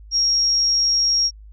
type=tone; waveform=sine; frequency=5588 Hz; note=F8; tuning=in tune; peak=-15 dBFS; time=0.11-1.31 s; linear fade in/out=50 ms; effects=added 52 Hz sine -39 dBFS peak until 1.52 s